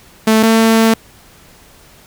sawtooth tone pair in turn, 220 / 224.4 Hz, A3 / A3, 0 / +34 cents, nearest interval unison, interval 34 cents, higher second, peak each -4 dBFS, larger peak neither, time 0.27-0.43 / 0.43-0.94 s, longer second, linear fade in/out 5 ms, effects pink hiss -44 dBFS RMS until 2.06 s

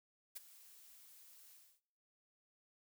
blue noise with ADSR envelope, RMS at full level -45 dBFS, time 0.35-1.81 s, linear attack 16 ms, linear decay 20 ms, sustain -16 dB, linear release 280 ms, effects noise-tail reverb RT60 0.9 s tail -25 dB re dry

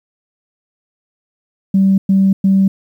sine tone bursts, 193.4 Hz, G3, 23 cents flat, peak -7 dBFS, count 3, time 1.74-2.68 s, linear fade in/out 5 ms, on 240 ms, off 110 ms, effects tanh soft clip ceiling -3 dBFS + 8-bit

